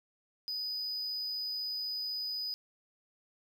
triangle tone, 4978 Hz, D#8, in tune, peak -33 dBFS, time 0.48-2.54 s, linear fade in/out 0 ms, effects none

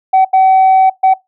sine tone bursts at uneven times, 760 Hz, F#5, 46 cents sharp, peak -3 dBFS, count 3, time 0.13-0.25 / 0.33-0.9 / 1.03-1.14 s, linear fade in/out 10 ms, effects noise-tail reverb RT60 0.2 s tail -23 dB re dry + tanh soft clip ceiling -3 dBFS

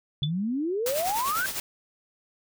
sine exponential sweep, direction up, 138 to 1599 Hz, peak -25 dBFS, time 0.22-1.46 s, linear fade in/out 0 ms
sine tone with exponential decay, 3478 Hz, A7, 21 cents flat, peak -23 dBFS, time 0.23-0.31 s, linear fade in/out 2 ms, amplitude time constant 16 ms
white noise with tremolo, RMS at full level -30 dBFS, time 0.86-1.6 s, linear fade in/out 2 ms, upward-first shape sine, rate 10 Hz, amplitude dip 60%
effects none

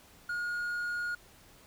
triangle tone, 1434 Hz, F6, 45 cents sharp, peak -30 dBFS, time 0.29-1.15 s, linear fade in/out 5 ms, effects pink hiss -58 dBFS RMS until 1.66 s

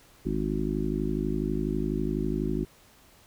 harmonic tone, 52.1 Hz, G#1, 6 cents sharp, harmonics 1 / 3 / 4 / 5 / 6 / 7, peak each -33 / -33 / -33 / -33 / -33 / -33 dBFS, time 0.25-2.65 s, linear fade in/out 10 ms, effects pink hiss -57 dBFS RMS until 3.26 s

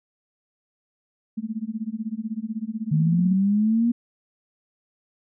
sine tone with tremolo, 220 Hz, A3, in tune, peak -23 dBFS, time 1.37-3.35 s, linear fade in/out 10 ms, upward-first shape sine, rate 16 Hz, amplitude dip 95%
sine linear sweep, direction up, 150 to 240 Hz, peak -17 dBFS, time 2.91-3.92 s, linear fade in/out 10 ms
effects none

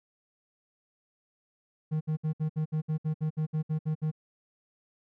triangle tone bursts, 155.56 Hz, D#3, in tune, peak -24 dBFS, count 14, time 1.91-4.115 s, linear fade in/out 20 ms, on 99 ms, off 63 ms, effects none

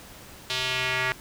square tone with band-pass filter sweep, 128.5 Hz, C3, 31 cents flat, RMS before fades -27 dBFS, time 0.5-1.12 s, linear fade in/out 0 ms, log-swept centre 3700 to 1900 Hz, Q 2, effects pink hiss -46 dBFS RMS until 1.2 s

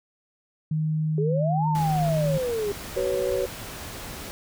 sine tone, 155.7 Hz, D#3, 2 cents sharp, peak -22 dBFS, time 0.71-2.38 s, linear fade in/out 5 ms
sine exponential two-way sweep, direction up then down, 397.4 to 932.3 to 397.4 Hz, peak -24 dBFS, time 1.18-2.72 s, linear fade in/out 2 ms, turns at 1.68 s
pink noise, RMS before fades -37 dBFS, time 1.75-4.31 s, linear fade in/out 0 ms
sine chord, F# suspended fourth, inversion none, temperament equal with one note detuned, 378 / 493.9 / 554.4 Hz, F#4 / B4 / C#5, +37 / 0 / 0 cents, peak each -27 dBFS, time 2.96-3.46 s, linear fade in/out 10 ms
effects none

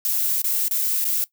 violet noise with dropouts, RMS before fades -22 dBFS, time 0.05-1.24 s, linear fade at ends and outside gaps 0 ms, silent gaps 0.417-0.443 / 0.681-0.711 / 1.043-1.052 s, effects noise-tail reverb RT60 0.1 s tail -18 dB re dry

